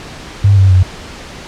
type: tone with pitch steps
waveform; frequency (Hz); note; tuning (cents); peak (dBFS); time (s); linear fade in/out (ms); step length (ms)
sine; 100 / 96.09 / 92.34; G2 / G2 / F#2; +35 / -34 / -3; -4; 0.44-0.83; 5; 130
effects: pink hiss -30 dBFS RMS until 1.47 s + low-pass 6000 Hz 12 dB/octave